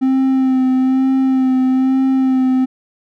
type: tone with vibrato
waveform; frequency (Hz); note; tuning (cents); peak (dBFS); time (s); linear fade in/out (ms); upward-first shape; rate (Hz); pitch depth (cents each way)
triangle; 261.6; C4; 0; -9; 0.01-2.66; 20; sine; 1.1; 22
effects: none